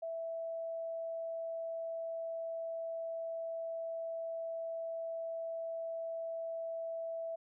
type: tone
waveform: sine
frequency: 659.3 Hz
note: E5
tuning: in tune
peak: -37 dBFS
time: 0.02-7.36 s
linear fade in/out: 10 ms
effects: none